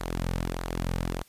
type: tone with flanger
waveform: sawtooth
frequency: 43.21 Hz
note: F1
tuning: 18 cents flat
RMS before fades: -31 dBFS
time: 0-1.23 s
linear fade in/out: 10 ms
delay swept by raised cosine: 0.33 to 3.03 ms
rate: 1.6 Hz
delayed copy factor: -0.55
effects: white hiss -59 dBFS RMS until 1.28 s + resampled to 32000 Hz